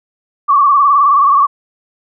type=tone with vibrato; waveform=sine; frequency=1136 Hz; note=C#6; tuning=42 cents sharp; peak=-6 dBFS; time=0.48-1.47 s; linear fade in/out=20 ms; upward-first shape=sine; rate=19 Hz; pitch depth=78 cents each way; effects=none